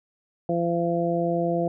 harmonic tone, 170.6 Hz, F3, 40 cents flat, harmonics 1 / 2 / 3 / 4, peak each -27 / -27 / -27 / -27 dBFS, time 0.49-1.68 s, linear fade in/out 2 ms, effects none

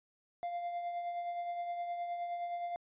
triangle tone with tremolo, 697 Hz, F5, 4 cents flat, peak -32 dBFS, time 0.43-2.76 s, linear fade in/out 0 ms, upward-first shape triangle, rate 9.6 Hz, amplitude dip 45%, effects resampled to 8000 Hz

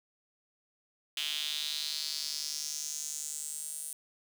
sawtooth tone with high-pass filter sweep, 150 Hz, D3, 37 cents sharp, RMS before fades -37 dBFS, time 1.17-3.93 s, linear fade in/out 2 ms, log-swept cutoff 3100 to 9500 Hz, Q 4.1, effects none

